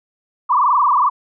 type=tone with frequency modulation; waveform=sine; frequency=1078 Hz; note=C#6; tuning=49 cents flat; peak=-11 dBFS; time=0.49-1.1 s; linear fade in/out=20 ms; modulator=22.2 Hz; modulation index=5.2; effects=none